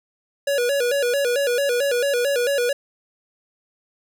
square tone with vibrato, 522 Hz, C5, 4 cents flat, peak -19 dBFS, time 0.47-2.73 s, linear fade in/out 5 ms, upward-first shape square, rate 4.5 Hz, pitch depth 130 cents each way, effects none

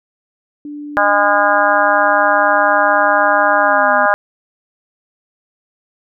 sine tone with pitch glide, 293.7 to 255.7 Hz, D4 to C4, 0 to -40 cents, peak -25 dBFS, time 0.65-4.06 s, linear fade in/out 2 ms, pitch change -240 cents, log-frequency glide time 3.59-3.94 s
harmonic tone, 204.1 Hz, G#3, 30 cents flat, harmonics 3 / 4 / 5 / 6 / 7 / 8, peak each -16 / -16 / -18 / -18 / -17 / -17 dBFS, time 0.97-4.14 s, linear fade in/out 0 ms
effects none

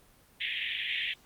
white band-pass noise, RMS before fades -33 dBFS, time 0.4-1.14 s, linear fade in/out 10 ms, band 1800 to 3500 Hz, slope 96 dB/octave, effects pink hiss -61 dBFS RMS until 1.25 s + Opus 32 kbps

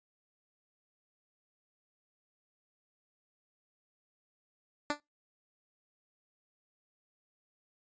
10% pulse tone with exponential decay, 293.7 Hz, D4, in tune, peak -18 dBFS, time 4.9-5 s, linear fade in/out 1 ms, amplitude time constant 21 ms, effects noise-tail reverb RT60 0.2 s tail -26 dB re dry + resampled to 16000 Hz

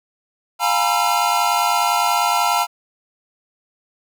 square tone cluster, 706 / 818 / 915 / 985 / 1348 Hz, F5 / G#5 / A#5 / B5 / E6, +19 / -26 / -32 / -5 / +38 cents, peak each -23 dBFS, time 0.59-2.67 s, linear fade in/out 50 ms, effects none

